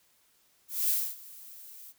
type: noise with ADSR envelope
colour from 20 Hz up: violet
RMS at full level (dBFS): -26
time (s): 0.68-1.93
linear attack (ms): 210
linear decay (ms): 260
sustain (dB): -22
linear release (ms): 31
effects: white hiss -67 dBFS RMS until 1.98 s